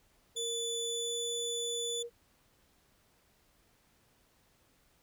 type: tone with pitch glide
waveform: sine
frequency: 466.2 to 472.7 Hz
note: A#4 to A#4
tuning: 0 to +24 cents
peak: -38 dBFS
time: 0.35-2.1 s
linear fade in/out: 50 ms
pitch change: +24 cents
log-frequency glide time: 0.83-1.19 s
type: tone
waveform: 25% pulse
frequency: 3481 Hz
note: A7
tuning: 19 cents flat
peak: -31 dBFS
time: 0.36-2.03 s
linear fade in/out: 10 ms
effects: pink hiss -69 dBFS RMS until 5.02 s